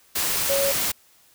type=tone in noise; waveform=sine; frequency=554.4 Hz; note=C#5; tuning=in tune; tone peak=-21 dBFS; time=0.49-0.72 s; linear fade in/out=10 ms; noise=white; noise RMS=-24 dBFS; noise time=0.15-0.92 s; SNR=0 dB; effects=white hiss -57 dBFS RMS until 1.34 s